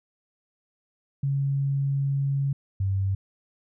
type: tone pair in turn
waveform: sine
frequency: 138.59 / 96.87 Hz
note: C#3 / G2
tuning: 0 / -20 cents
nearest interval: tritone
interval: 620 cents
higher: first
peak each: -22 dBFS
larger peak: neither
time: 1.23-2.53 / 2.8-3.15 s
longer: first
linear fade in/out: 5 ms
effects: none